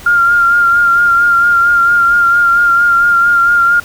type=tone with vibrato; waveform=sine; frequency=1396.9 Hz; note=F6; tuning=in tune; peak=-6 dBFS; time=0.06-3.8 s; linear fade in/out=5 ms; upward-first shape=sine; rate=4.4 Hz; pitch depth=26 cents each way; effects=pink hiss -33 dBFS RMS until 3.84 s